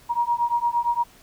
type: beating tone pair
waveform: sine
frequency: 945 / 953.7 Hz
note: A#5 / A#5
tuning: +23 / +39 cents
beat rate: 8.7 Hz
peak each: -23 dBFS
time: 0.09-1.04 s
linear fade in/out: 20 ms
effects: pink hiss -52 dBFS RMS until 1.22 s